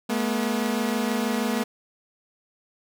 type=tone pair together; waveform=sawtooth; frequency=214.8 / 241.1 Hz; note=A3 / B3; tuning=-41 / -41 cents; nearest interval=major second; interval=200 cents; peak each=-22 dBFS; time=0.09-1.64 s; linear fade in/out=10 ms; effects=none